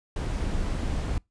brown noise, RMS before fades -28 dBFS, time 0.16-1.18 s, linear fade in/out 2 ms, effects noise-tail reverb RT60 0.2 s tail -26 dB re dry + resampled to 22050 Hz

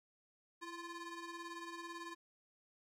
25% pulse ring-modulated tone, 692 Hz, F5, 16 cents flat, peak -39 dBFS, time 0.61-2.15 s, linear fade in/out 20 ms, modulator 355 Hz, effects low-pass 8000 Hz 12 dB/octave + 13-bit

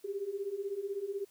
sine beating tone pair, 387.1 / 403.1 Hz, G4 / G4, -22 / +48 cents, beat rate 16 Hz, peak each -39 / -36 dBFS, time 0.04-1.25 s, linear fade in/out 10 ms, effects white hiss -65 dBFS RMS until 1.3 s

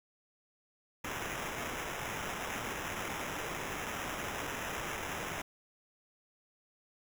white noise with sample-and-hold, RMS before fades -39 dBFS, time 1.04-5.42 s, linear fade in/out 5 ms, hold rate 4410 Hz, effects none

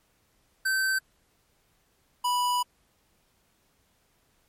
square tone pair in turn, 1546 / 984.1 Hz, G6 / B5, -24 / -6 cents, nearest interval minor sixth, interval 782 cents, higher first, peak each -24 dBFS, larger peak neither, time 0.65-0.99 / 2.24-2.63 s, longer second, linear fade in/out 10 ms, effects pink hiss -68 dBFS RMS until 4.48 s + MP3 64 kbps

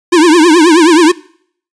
square tone with vibrato, 329.6 Hz, E4, in tune, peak -4 dBFS, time 0.12-1.12 s, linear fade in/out 10 ms, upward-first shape triangle, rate 9.4 Hz, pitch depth 190 cents each way, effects noise-tail reverb RT60 0.6 s tail -22 dB re dry + resampled to 22050 Hz

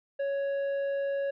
sine tone with tanh clipping, 556 Hz, C#5, 5 cents sharp, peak -29 dBFS, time 0.19-1.31 s, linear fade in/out 10 ms, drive 7 dB, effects none

